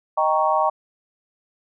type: chord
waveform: sine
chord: Eb dominant seventh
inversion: none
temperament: equal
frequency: 622.3 / 784 / 932.3 / 1108.7 Hz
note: Eb5 / G5 / Bb5 / Db6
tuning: 0 / 0 / 0 / 0 cents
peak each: -22 dBFS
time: 0.17-0.7 s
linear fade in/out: 10 ms
effects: none